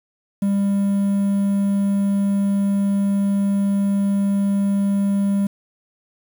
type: tone with quantisation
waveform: triangle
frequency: 199.1 Hz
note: G3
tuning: 27 cents sharp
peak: -14 dBFS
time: 0.42-5.47 s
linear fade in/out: 5 ms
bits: 7
effects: none